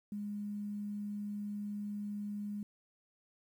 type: tone with quantisation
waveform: sine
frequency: 206.1 Hz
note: G#3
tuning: 13 cents flat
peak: -37 dBFS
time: 0.12-2.63 s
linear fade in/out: 2 ms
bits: 11
effects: none